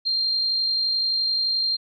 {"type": "tone with amplitude modulation", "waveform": "sine", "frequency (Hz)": 4186, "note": "C8", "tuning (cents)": 0, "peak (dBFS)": -19, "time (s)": [0.05, 1.77], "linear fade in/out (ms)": 20, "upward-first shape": "sine", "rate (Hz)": 51.6, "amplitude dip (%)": 25, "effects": []}